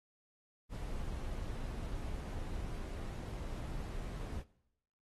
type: noise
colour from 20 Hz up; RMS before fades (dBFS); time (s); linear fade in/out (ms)
brown; -41; 0.69-4.44; 50
effects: noise-tail reverb RT60 0.8 s tail -20 dB re dry + AAC 32 kbps